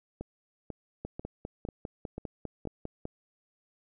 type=two click trains; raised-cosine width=2 ms; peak=-24 / -23 dBFS; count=6 / 11; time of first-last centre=0.21-2.673 / 1.05-3.054 s; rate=2.03 / 4.99 Hz; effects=none